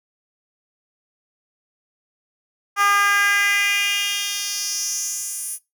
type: tone with high-pass filter sweep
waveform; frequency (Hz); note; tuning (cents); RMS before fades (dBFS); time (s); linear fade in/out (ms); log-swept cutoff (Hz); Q
10% pulse; 404.4; G#4; -46; -21; 2.76-5.59; 50; 1100 to 10000; 2.9
effects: noise-tail reverb RT60 0.2 s tail -20 dB re dry